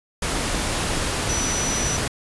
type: tone in noise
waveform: sine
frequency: 5920 Hz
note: F#8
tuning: in tune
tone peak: -25 dBFS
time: 1.29-1.97 s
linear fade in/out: 5 ms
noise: pink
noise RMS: -24 dBFS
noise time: 0.22-2.08 s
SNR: -4 dB
effects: resampled to 24000 Hz